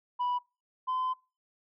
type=tone pair in turn; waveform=sine; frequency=984 / 1023.7 Hz; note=B5 / C6; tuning=-7 / -38 cents; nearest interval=minor second; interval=69 cents; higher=second; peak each=-25 / -26 dBFS; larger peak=first; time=0.19-0.39 / 0.87-1.14 s; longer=second; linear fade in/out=20 ms; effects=noise-tail reverb RT60 0.3 s tail -25 dB re dry + tanh soft clip ceiling -26 dBFS